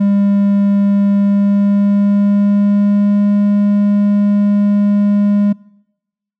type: tone with pitch glide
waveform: triangle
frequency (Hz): 200.7 to 204.2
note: G3 to G#3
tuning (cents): +41 to -29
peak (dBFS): -7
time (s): 0-5.53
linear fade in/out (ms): 10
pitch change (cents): +30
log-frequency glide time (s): 1.15-3.3
effects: noise-tail reverb RT60 0.9 s tail -24 dB re dry